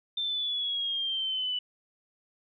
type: exponential sweep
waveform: sine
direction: down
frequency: 3583 to 2964 Hz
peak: -28 dBFS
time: 0.17-1.59 s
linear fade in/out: 5 ms
effects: none